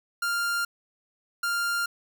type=tone pair in turn; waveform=45% pulse; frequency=1396.9 / 1396.9 Hz; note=F6 / F6; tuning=0 / 0 cents; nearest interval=unison; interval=0 cents; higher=neither; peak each=-25 dBFS; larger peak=neither; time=0.22-0.65 / 1.43-1.86 s; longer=neither; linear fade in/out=5 ms; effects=none